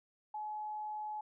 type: tone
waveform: sine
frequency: 850 Hz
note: G#5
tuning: 40 cents sharp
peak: -38 dBFS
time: 0.34-1.21 s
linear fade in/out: 5 ms
effects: none